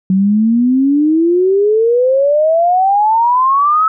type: exponential sweep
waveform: sine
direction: up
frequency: 185.6 to 1308 Hz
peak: -8 dBFS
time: 0.1-3.88 s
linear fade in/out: 2 ms
effects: none